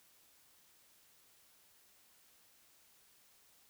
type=silence; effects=white hiss -67 dBFS RMS until 3.69 s